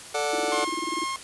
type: chord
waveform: sawtooth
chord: D major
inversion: second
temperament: just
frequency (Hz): 440.5 / 587.3 / 734.2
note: A4 / D5 / F#5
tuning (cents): +2 / 0 / -14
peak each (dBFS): -25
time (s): 0.14-0.65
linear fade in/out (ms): 10
type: tone bursts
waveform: sine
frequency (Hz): 329.6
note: E4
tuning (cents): 0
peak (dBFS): -27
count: 15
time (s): 0.33-1.039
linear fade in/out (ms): 5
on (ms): 23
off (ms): 26
type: tone with tremolo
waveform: sawtooth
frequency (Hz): 1071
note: C6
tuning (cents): +40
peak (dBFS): -23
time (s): 0.52-1.16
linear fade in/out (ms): 0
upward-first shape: sine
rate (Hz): 2.5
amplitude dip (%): 25
effects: white hiss -42 dBFS RMS until 1.23 s + resampled to 24000 Hz